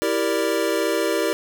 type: chord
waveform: square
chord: E half-diminished seventh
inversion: none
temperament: equal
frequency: 329.6 / 392 / 466.2 / 587.3 Hz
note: E4 / G4 / Bb4 / D5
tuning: 0 / 0 / 0 / 0 cents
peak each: -26 dBFS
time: 0.02-1.33 s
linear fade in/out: 0 ms
effects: none